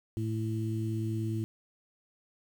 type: harmonic tone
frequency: 110.4 Hz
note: A2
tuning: 6 cents sharp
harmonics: 1 / 2 / 3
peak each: -31 / -38 / -36 dBFS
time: 0.17-1.44 s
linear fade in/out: 0 ms
effects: 9-bit